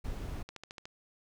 brown noise, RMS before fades -38 dBFS, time 0.04-0.43 s, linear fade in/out 10 ms
click train, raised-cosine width 0.2 ms, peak -27 dBFS, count 6, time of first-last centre 0.49-0.855 s, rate 13.7 Hz
effects none

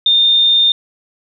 sine tone, 3629 Hz, A#7, 47 cents flat, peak -8 dBFS, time 0.06-0.72 s, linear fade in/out 2 ms, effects none

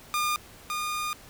sawtooth tone pair in turn, 1211 / 1218 Hz, D#6 / D#6, -47 / -37 cents, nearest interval unison, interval 10 cents, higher second, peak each -21 / -25 dBFS, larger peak first, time 0.14-0.36 / 0.7-1.13 s, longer second, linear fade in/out 0 ms, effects pink hiss -50 dBFS RMS until 1.29 s

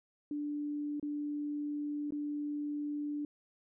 sine tone with dropouts, 293.7 Hz, D4, in tune, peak -34 dBFS, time 0.31-3.25 s, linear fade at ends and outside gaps 2 ms, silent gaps 0.998-1.027 / 2.107-2.122 s, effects none

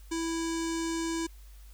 square tone with low-pass filter, 329.6 Hz, E4, in tune, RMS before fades -32 dBFS, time 0.11-1.27 s, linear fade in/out 10 ms, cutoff 7400 Hz, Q 3.3, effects added 50 Hz sine -47 dBFS peak until 1.73 s + white hiss -61 dBFS RMS until 1.73 s

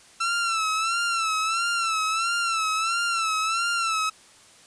sawtooth tone with vibrato, 1337 Hz, E6, 24 cents sharp, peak -19 dBFS, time 0.2-4.1 s, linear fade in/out 10 ms, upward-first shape sine, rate 1.5 Hz, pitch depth 76 cents each way, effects white hiss -52 dBFS RMS until 4.66 s + resampled to 22050 Hz

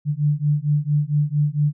sine beating tone pair, 145.6 / 150 Hz, D3 / D3, -15 / +37 cents, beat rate 4.4 Hz, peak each -20 dBFS, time 0.05-1.73 s, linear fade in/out 50 ms, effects none

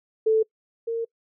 sine tone pair in turn, 440 / 459.1 Hz, A4 / A#4, 0 / -26 cents, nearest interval minor second, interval 74 cents, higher second, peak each -16 / -24 dBFS, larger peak first, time 0.26-0.43 / 0.87-1.05 s, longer second, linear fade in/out 10 ms, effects noise-tail reverb RT60 0.1 s tail -25 dB re dry

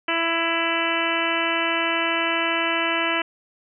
harmonic tone, 332.4 Hz, E4, 15 cents sharp, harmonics 1 / 2 / 3 / 4 / 5 / 6 / 7 / 8 / 9, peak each -29 / -29 / -29 / -29 / -29 / -29 / -29 / -29 / -29 dBFS, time 0.08-3.22 s, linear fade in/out 5 ms, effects none

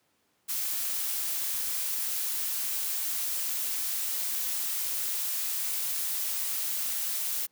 blue noise, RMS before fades -31 dBFS, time 0.48-7.47 s, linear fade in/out 20 ms, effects pink hiss -71 dBFS RMS until 7.51 s + high-pass 150 Hz 12 dB/octave

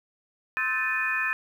sine tone cluster, 1050 / 1295 / 1540 / 1763 / 2479 Hz, C6 / E6 / G6 / A6 / D#7, +6 / -31 / -31 / +3 / -7 cents, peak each -36 / -34 / -34 / -27 / -29 dBFS, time 0.57-1.33 s, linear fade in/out 0 ms, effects 9-bit

